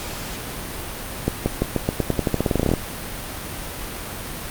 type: accelerating click train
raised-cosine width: 2 ms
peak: -5 dBFS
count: 20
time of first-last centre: 1.28-2.738 s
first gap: 180 ms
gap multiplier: 0.89
effects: pink hiss -31 dBFS RMS until 4.5 s + Opus 48 kbps